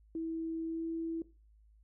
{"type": "tone with pitch glide", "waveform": "sine", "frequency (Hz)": [326, 328.6], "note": ["E4", "E4"], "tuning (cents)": [-19, -5], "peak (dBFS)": -34, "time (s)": [0.15, 1.22], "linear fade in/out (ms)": 2, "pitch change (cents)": 14, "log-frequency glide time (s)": [0.65, 0.85], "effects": ["noise-tail reverb RT60 0.3 s tail -17 dB re dry", "added 53 Hz sine -60 dBFS peak until 1.83 s"]}